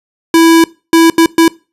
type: tone bursts at uneven times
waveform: square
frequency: 329.6 Hz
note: E4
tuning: in tune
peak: -4 dBFS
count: 4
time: 0.34-0.64 / 0.93-1.1 / 1.18-1.26 / 1.38-1.48 s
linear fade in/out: 2 ms
effects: noise-tail reverb RT60 0.3 s tail -22 dB re dry + resampled to 32000 Hz